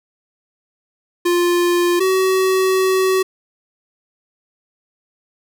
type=tone pair in turn; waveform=square; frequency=350 / 377.5 Hz; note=F4 / F#4; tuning=+4 / +35 cents; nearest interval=minor second; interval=131 cents; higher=second; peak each=-14 dBFS; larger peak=neither; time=1.25-2 / 2-3.23 s; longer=second; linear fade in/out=10 ms; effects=none